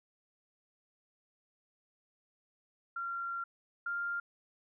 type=tone pair in turn; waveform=sine; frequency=1378 / 1397.2 Hz; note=F6 / F6; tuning=-24 / 0 cents; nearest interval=unison; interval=24 cents; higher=second; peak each=-35 / -33 dBFS; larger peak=second; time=2.96-3.44 / 3.86-4.2 s; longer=first; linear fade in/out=5 ms; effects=none